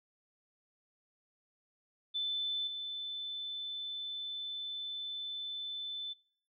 sine tone with level steps, 3520 Hz, A7, in tune, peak -32 / -37 dBFS, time 2.14-6.14 s, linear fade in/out 20 ms, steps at 2.67 s, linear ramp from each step 5 ms, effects noise-tail reverb RT60 0.6 s tail -26 dB re dry

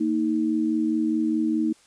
sine tone pair together, 230 / 314.8 Hz, A#3 / D#4, -23 / +20 cents, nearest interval perfect fourth, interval 543 cents, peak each -25 / -22 dBFS, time 0-1.73 s, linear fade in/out 10 ms, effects white hiss -57 dBFS RMS until 1.86 s + resampled to 22050 Hz

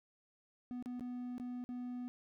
triangle tone with dropouts, 246.9 Hz, B3, in tune, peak -38 dBFS, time 0.71-2.08 s, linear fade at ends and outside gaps 0 ms, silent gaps 0.825-0.859 / 0.996-1.008 / 1.381-1.399 / 1.64-1.69 s, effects none

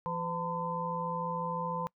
harmonic tone with a mistuned harmonic, 169.4 Hz, E3, 48 cents sharp, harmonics 1 / 3 / 5 / 6, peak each -38 / -39 / -37 / -36 dBFS, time 0.06-1.87 s, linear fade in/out 0 ms, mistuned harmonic 5, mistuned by +110 cents, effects noise-tail reverb RT60 0.1 s tail -24 dB re dry

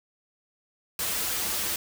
white noise with comb filter, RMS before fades -29 dBFS, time 0.99-1.76 s, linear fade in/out 2 ms, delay 7.4 ms, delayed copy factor -0.6, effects none

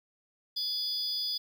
triangle tone cluster, 3452 / 4457 / 4912 Hz, A7 / C#8 / D#8, -34 / +9 / -23 cents, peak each -37 / -39 / -30 dBFS, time 0.56-1.38 s, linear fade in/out 10 ms, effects 10-bit

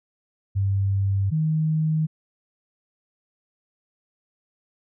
sine tone pair in turn, 98.2 / 156.81 Hz, G2 / D#3, +4 / +14 cents, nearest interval minor sixth, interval 810 cents, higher second, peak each -19 dBFS, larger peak neither, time 0.55-1.31 / 1.31-2.07 s, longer neither, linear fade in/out 20 ms, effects none

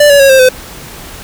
square tone with pitch steps, 588 / 567.6 / 548 / 529 / 510.7 Hz, D5 / C#5 / C#5 / C5 / C5, +2 / +41 / -20 / +19 / -42 cents, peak -3 dBFS, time 0-0.49 s, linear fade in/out 5 ms, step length 98 ms, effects pink hiss -29 dBFS RMS until 1.23 s

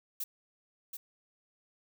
violet noise with echo, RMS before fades -36 dBFS, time 0.2-0.24 s, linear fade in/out 5 ms, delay 730 ms, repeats 1, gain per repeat -6 dB, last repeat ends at 0.97 s, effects none

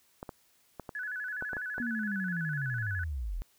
clicks, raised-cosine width 1 ms, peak -25 dBFS, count 8, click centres 0.229 / 0.292 / 0.797 / 0.892 / 1.424 / 1.532 / 1.568 / 1.781 s
sine tone with vibrato, 1595 Hz, G6, 30 cents sharp, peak -34 dBFS, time 0.95-3.04 s, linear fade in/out 2 ms, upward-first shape square, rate 12 Hz, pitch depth 110 cents each way
sine linear sweep, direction down, 243.4 to 34.65 Hz, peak -32 dBFS, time 1.8-3.42 s, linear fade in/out 0 ms
effects white hiss -67 dBFS RMS until 3.58 s

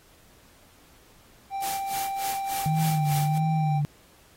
triangle tone, 784 Hz, G5, in tune, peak -26 dBFS, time 1.5-3.82 s, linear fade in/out 50 ms
white noise with tremolo, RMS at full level -33 dBFS, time 1.62-3.38 s, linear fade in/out 2 ms, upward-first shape sine, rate 3.4 Hz, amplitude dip 90%
sine tone with vibrato, 152.6 Hz, D#3, 33 cents flat, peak -22 dBFS, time 2.66-3.85 s, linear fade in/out 0 ms, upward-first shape sine, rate 1.5 Hz, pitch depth 73 cents each way
effects pink hiss -57 dBFS RMS until 4.36 s + AAC 48 kbps

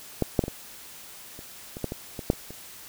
clicks, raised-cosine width 2 ms, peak -9 / -6 / -14 / -18 / -28 / -23 / -14 / -18 / -20 / -6 / -30 / -26 dBFS, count 12, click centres 0.223 / 0.392 / 0.439 / 0.481 / 1.391 / 1.769 / 1.843 / 1.921 / 2.192 / 2.301 / 2.333 / 2.506 s, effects white hiss -45 dBFS RMS until 2.88 s

